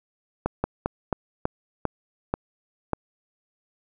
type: slowing click train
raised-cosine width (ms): 1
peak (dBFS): -9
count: 8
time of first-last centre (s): 0.46-2.933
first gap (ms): 180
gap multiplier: 1.22
effects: none